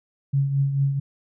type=tone with tremolo; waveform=sine; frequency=138.59 Hz; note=C#3; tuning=in tune; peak=-16 dBFS; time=0.33-1 s; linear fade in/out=10 ms; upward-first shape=triangle; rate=4.5 Hz; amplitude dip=60%; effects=none